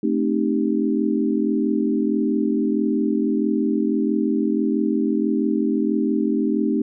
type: chord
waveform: sine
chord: A half-diminished seventh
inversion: none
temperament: equal with one note detuned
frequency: 220 / 261.6 / 306.1 / 392 Hz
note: A3 / C4 / Eb4 / G4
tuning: 0 / 0 / -28 / 0 cents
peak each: -22 / -24 / -22 / -26 dBFS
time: 0.03-6.82 s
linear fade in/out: 5 ms
effects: none